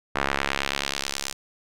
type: tone with band-pass filter sweep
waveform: sawtooth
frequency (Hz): 69.3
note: C#2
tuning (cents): 0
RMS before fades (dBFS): -28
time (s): 0.15-1.33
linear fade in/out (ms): 10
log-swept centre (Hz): 1400 to 6700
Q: 1
effects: none